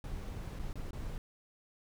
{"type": "noise with dropouts", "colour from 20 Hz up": "brown", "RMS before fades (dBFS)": -40, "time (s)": [0.04, 1.18], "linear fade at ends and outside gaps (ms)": 1, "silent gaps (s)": [[0.59, 0.594], [0.73, 0.756], [0.908, 0.931]], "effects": []}